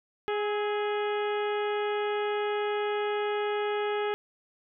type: harmonic tone with a mistuned harmonic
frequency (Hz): 415.3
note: G#4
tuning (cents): 0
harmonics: 1 / 2 / 3 / 4 / 5 / 6 / 7 / 8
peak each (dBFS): -28 / -34 / -38 / -40 / -42 / -44 / -45 / -46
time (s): 0.28-4.14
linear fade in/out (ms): 0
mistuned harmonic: 3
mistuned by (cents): +50
effects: none